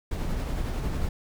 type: noise with tremolo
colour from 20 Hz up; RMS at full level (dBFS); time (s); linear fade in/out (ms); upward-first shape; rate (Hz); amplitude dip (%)
brown; -27; 0.11-1.09; 5; triangle; 11; 35
effects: none